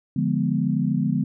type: chord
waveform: sine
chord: D diminished seventh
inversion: none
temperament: equal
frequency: 146.83 / 174.61 / 207.7 / 246.9 Hz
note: D3 / F3 / Ab3 / Cb4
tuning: 0 / 0 / 0 / 0 cents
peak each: -25 dBFS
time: 0.16-1.24 s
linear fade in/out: 5 ms
effects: none